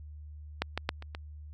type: clicks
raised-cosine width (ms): 0.3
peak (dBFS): -12 / -15 / -11 / -28 / -23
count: 5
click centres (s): 0.62 / 0.776 / 0.891 / 1.024 / 1.149
effects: added 75 Hz sine -43 dBFS peak until 1.53 s